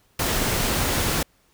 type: noise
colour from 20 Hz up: pink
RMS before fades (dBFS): -23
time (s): 0.19-1.23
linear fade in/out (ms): 5
effects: pink hiss -62 dBFS RMS until 1.53 s